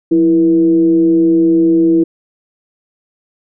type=tone with frequency modulation; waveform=sine; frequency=329.6 Hz; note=E4; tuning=in tune; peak=-7 dBFS; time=0.11-2.04 s; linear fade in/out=10 ms; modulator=151 Hz; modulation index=0.37; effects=none